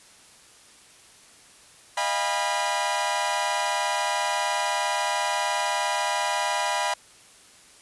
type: tone cluster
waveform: sawtooth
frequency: 614 / 693 / 811 / 980 Hz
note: D#5 / F5 / G#5 / B5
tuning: -23 / -14 / -41 / -14 cents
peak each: -28 / -28 / -25 / -23 dBFS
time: 1.97-6.94 s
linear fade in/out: 5 ms
effects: white hiss -52 dBFS RMS until 7.81 s + resampled to 24000 Hz